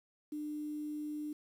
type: tone with quantisation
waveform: sine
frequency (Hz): 300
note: D4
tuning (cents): +37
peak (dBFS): -37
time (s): 0.32-1.33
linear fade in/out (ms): 5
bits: 10
effects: none